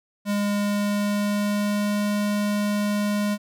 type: tone with pitch glide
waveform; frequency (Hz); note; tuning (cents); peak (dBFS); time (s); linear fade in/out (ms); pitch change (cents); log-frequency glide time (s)
square; 204.4 to 206.5; G#3 to G#3; -27 to -10; -22; 0.25-3.38; 50; +17; 0.43-2.05
effects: none